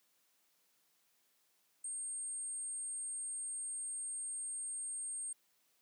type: tone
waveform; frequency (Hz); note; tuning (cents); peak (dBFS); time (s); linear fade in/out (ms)
sine; 8580; C9; +42; -39; 1.84-5.33; 5
effects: white hiss -75 dBFS RMS until 5.81 s + high-pass 150 Hz 12 dB/octave